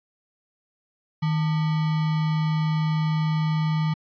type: tone with sample-and-hold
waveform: sine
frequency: 156.7 Hz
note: D#3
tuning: 13 cents sharp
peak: -20 dBFS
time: 1.22-3.94 s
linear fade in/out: 10 ms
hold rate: 1050 Hz
effects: resampled to 11025 Hz